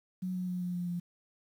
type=tone with pitch steps; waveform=sine; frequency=184 / 182.1 / 180.21 / 178.35 / 176.5 / 174.68 Hz; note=F#3 / F#3 / F#3 / F3 / F3 / F3; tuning=-9 / -27 / -45 / +37 / +19 / +1 cents; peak=-32 dBFS; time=0.22-1 s; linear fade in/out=10 ms; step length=130 ms; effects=10-bit